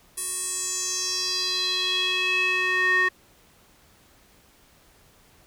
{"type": "tone with band-pass filter sweep", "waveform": "square", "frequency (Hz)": 368.8, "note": "F#4", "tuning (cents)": -6, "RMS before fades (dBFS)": -25, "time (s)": [0.17, 3.09], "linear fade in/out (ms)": 10, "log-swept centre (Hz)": [10000, 1700], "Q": 4.7, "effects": ["pink hiss -57 dBFS RMS until 5.46 s"]}